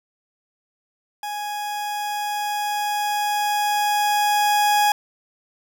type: tone with level ramp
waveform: 40% pulse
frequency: 831 Hz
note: G#5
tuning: 1 cent sharp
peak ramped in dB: -26 to -14 dBFS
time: 1.23-4.92 s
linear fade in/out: 2 ms
effects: none